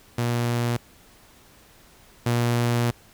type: tone pair in turn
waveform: sawtooth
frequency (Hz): 119.4 / 119.4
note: A#2 / A#2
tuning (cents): +42 / +42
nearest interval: unison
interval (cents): 0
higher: neither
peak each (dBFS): -18 / -16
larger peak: second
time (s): 0.18-0.77 / 2.26-2.91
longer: second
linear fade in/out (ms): 5
effects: pink hiss -53 dBFS RMS until 3.13 s